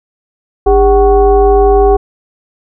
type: tone with frequency modulation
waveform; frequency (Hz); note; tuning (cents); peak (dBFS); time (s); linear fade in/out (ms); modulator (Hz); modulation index
sine; 403.1; G4; +48; -4; 0.66-1.97; 10; 353; 1
effects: none